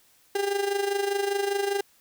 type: tone with amplitude modulation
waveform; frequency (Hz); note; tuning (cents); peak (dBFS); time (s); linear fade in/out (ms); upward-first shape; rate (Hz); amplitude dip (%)
35% pulse; 400; G4; +35; -20; 0.35-1.81; 5; sine; 25; 65
effects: white hiss -61 dBFS RMS until 2 s